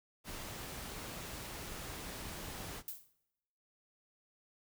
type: noise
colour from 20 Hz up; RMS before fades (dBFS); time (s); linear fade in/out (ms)
pink; -45; 0.24-2.83; 50
type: noise with exponential decay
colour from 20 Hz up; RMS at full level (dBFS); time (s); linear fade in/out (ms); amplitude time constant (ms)
violet; -39; 2.88-3.13; 1; 53
effects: noise-tail reverb RT60 0.9 s tail -20 dB re dry